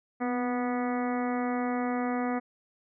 harmonic tone with a mistuned harmonic, 245.3 Hz, B3, 12 cents flat, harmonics 1 / 2 / 3 / 4 / 5 / 6 / 7 / 8 / 9, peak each -29 / -35 / -34 / -42 / -39 / -45 / -46 / -43 / -47 dBFS, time 0.2-2.4 s, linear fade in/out 20 ms, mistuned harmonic 1, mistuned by +30 cents, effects none

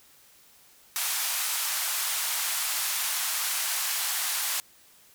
white band-pass noise, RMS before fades -29 dBFS, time 0.96-4.6 s, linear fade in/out 0 ms, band 790 to 15000 Hz, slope 24 dB/octave, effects white hiss -57 dBFS RMS until 5.14 s

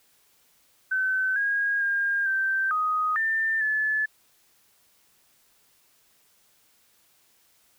sine tone with pitch steps, 1527 / 1636 / 1612 / 1561 / 1250 / 1790 / 1729 Hz, G6 / G#6 / G6 / G6 / D#6 / A6 / A6, -46 / -26 / +48 / -8 / +8 / +29 / -31 cents, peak -22 dBFS, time 0.91-4.06 s, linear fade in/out 10 ms, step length 450 ms, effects white hiss -63 dBFS RMS until 7.78 s

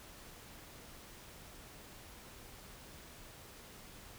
silence, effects pink hiss -54 dBFS RMS until 4.18 s

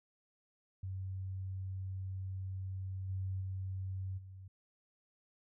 sine tone with level steps, 94.8 Hz, F#2, 43 cents sharp, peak -38 / -35 / -37 / -48 dBFS, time 0.83-4.48 s, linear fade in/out 5 ms, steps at 3.08 / 3.4 / 4.17 s, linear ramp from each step 20 ms, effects none

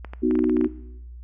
clicks, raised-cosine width 0.5 ms, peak -21 dBFS, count 10, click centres 0.047 / 0.135 / 0.311 / 0.354 / 0.391 / 0.442 / 0.496 / 0.568 / 0.612 / 0.645 s
sine chord, B major, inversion none, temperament equal, 246.9 / 311.1 / 370 Hz, B3 / D#4 / F#4, 0 / 0 / 0 cents, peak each -22 dBFS, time 0.22-0.68 s, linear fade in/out 20 ms
effects noise-tail reverb RT60 0.9 s tail -18 dB re dry + added 60 Hz sine -37 dBFS peak until 1.23 s

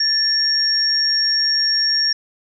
sine tone pair together, 1760 / 5551 Hz, A6 / F8, 0 / -11 cents, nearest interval octave + minor sixth, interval 1989 cents, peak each -25 / -15 dBFS, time 0-2.13 s, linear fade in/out 5 ms, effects none

